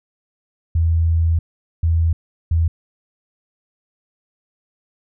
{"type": "tone bursts at uneven times", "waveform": "sine", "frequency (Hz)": 82.41, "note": "E2", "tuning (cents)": 0, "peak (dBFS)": -13, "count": 3, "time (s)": [[0.75, 1.39], [1.83, 2.13], [2.51, 2.68]], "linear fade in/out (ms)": 5, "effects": []}